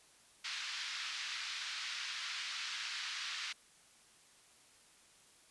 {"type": "band-pass noise", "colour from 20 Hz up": "white", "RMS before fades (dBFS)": -42, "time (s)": [0.44, 3.53], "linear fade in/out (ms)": 10, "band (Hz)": [1300, 4900], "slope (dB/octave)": 24, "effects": ["white hiss -64 dBFS RMS until 5.5 s", "resampled to 24000 Hz"]}